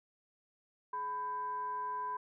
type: tone with frequency modulation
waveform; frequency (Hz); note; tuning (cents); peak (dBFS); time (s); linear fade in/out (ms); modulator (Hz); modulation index
sine; 999; B5; +20; -35; 0.93-2.17; 5; 579; 0.33
effects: none